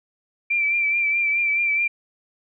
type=tone with vibrato; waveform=sine; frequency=2349 Hz; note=D7; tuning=in tune; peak=-18 dBFS; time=0.5-1.88 s; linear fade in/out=10 ms; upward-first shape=triangle; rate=4.7 Hz; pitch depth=45 cents each way; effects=none